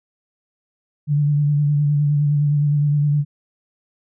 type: tone with vibrato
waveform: sine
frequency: 146.3 Hz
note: D3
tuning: 6 cents flat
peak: -14 dBFS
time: 1.07-3.25 s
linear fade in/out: 50 ms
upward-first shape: sine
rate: 9.7 Hz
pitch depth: 30 cents each way
effects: none